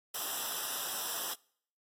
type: noise with comb filter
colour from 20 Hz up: white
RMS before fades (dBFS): -37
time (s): 0.14-1.34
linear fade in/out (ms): 5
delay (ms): 0.45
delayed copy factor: -0.9
effects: noise-tail reverb RT60 0.6 s tail -25 dB re dry + AAC 48 kbps